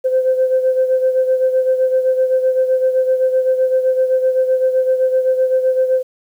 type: beating tone pair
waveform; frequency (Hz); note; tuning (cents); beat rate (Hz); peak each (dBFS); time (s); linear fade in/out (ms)
sine; 516 / 523.8; C5 / C5; -24 / +2; 7.8; -12 / -19; 0.04-6.03; 20
effects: tanh soft clip ceiling -6 dBFS + 8-bit